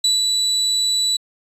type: tone with ADSR envelope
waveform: 35% pulse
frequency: 3951 Hz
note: B7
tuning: in tune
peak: -11 dBFS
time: 0.04-1.17 s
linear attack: 5 ms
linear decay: 160 ms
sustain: -3 dB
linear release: 9 ms
effects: resampled to 32000 Hz